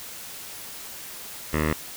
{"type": "tone with low-pass filter", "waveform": "10% pulse", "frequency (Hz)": 77.1, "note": "D#2", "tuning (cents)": -15, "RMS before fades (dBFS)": -24, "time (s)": [1.53, 1.73], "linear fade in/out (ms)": 5, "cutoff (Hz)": 2100, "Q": 2.3, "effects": ["white hiss -39 dBFS RMS until 1.96 s"]}